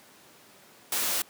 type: noise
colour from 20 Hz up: white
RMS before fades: -28 dBFS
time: 0.92-1.22 s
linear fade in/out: 2 ms
effects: pink hiss -54 dBFS RMS until 1.29 s + high-pass 200 Hz 12 dB/octave